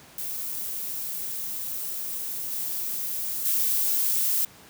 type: noise with level steps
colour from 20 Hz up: violet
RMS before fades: -32 / -30 / -24 dBFS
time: 0.18-4.45 s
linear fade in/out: 2 ms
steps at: 2.52 / 3.45 s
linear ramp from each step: 5 ms
effects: pink hiss -50 dBFS RMS until 4.69 s + high-pass 100 Hz 12 dB/octave